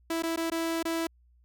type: tone with dropouts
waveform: sawtooth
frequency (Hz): 329.6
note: E4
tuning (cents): 0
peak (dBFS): -24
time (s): 0.1-1.07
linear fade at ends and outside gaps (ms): 5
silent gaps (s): 0.224-0.234 / 0.362-0.373 / 0.501-0.517 / 0.828-0.852
effects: added 60 Hz sine -59 dBFS peak until 1.44 s